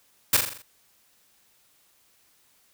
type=noise with echo; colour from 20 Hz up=white; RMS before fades=-18 dBFS; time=0.33-0.37 s; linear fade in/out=5 ms; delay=42 ms; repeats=6; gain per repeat=-5 dB; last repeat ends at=0.622 s; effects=white hiss -63 dBFS RMS until 2.73 s